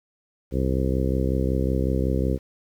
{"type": "harmonic tone", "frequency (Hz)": 65.41, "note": "C2", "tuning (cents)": 0, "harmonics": [1, 2, 3, 4, 5, 6, 7, 8], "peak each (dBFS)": [-24, -27, -29, -30, -31, -32, -32, -33], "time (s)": [0.51, 2.39], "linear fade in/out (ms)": 50, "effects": ["9-bit"]}